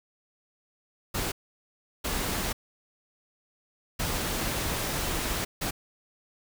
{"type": "noise bursts at uneven times", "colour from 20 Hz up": "pink", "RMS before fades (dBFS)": -30, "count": 4, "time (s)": [[1.14, 1.32], [2.04, 2.53], [3.99, 5.45], [5.61, 5.71]], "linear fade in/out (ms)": 10, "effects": []}